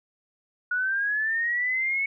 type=linear sweep; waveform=sine; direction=up; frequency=1450 to 2217 Hz; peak=-23 dBFS; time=0.71-2.06 s; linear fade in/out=5 ms; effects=none